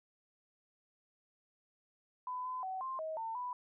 sine tone with pitch steps, 1003 / 1015 / 755 / 1051 / 634 / 901 / 990 Hz, B5 / B5 / F#5 / C6 / D#5 / A5 / B5, +26 / +47 / +35 / +7 / +32 / +41 / +4 cents, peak -37 dBFS, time 2.27-3.53 s, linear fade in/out 2 ms, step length 180 ms, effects none

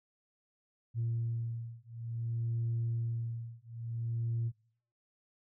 sine beating tone pair, 115.7 / 116.26 Hz, A#2 / A#2, -13 / -4 cents, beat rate 0.56 Hz, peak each -35 / -35 dBFS, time 0.94-4.52 s, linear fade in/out 50 ms, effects noise-tail reverb RT60 0.6 s tail -25 dB re dry + tanh soft clip ceiling -27 dBFS

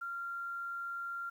sine tone with quantisation, 1384 Hz, F6, 16 cents flat, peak -37 dBFS, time 0.01-1.3 s, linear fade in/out 10 ms, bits 11, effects none

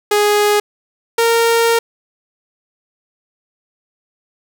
sawtooth tone pair in turn, 415.3 / 462 Hz, G#4 / A#4, 0 / -16 cents, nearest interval major second, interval 184 cents, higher second, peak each -7 dBFS, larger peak neither, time 0.11-0.6 / 1.18-1.79 s, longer second, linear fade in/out 5 ms, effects none

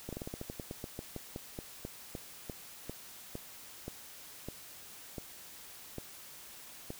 slowing click train, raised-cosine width 2 ms, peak -26 dBFS, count 25, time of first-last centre 0.09-6.904 s, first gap 37 ms, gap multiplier 1.15, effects white hiss -51 dBFS RMS until 6.99 s

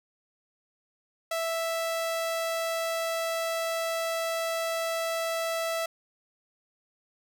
sawtooth tone, 659.3 Hz, E5, in tune, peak -24 dBFS, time 1.31-5.86 s, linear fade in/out 5 ms, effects none

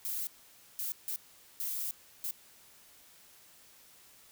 violet noise bursts at uneven times, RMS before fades -36 dBFS, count 5, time 0.05-0.27 / 0.79-0.92 / 1.08-1.16 / 1.6-1.91 / 2.24-2.31 s, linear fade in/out 0 ms, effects white hiss -59 dBFS RMS until 4.31 s

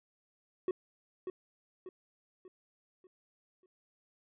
triangle tone with echo, 370 Hz, F#4, in tune, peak -27 dBFS, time 0.68-0.71 s, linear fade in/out 2 ms, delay 590 ms, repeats 5, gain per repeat -7 dB, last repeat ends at 3.66 s, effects resampled to 8000 Hz

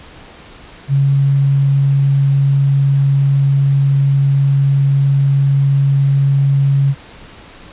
sine tone, 138.4 Hz, C#3, 2 cents flat, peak -9 dBFS, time 0.88-6.95 s, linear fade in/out 50 ms, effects pink hiss -38 dBFS RMS until 7.72 s + resampled to 8000 Hz

